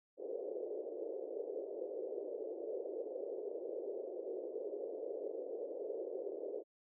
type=band-pass noise; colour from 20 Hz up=white; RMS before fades=-43 dBFS; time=0.17-6.64 s; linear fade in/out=50 ms; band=370 to 530 Hz; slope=48 dB/octave; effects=none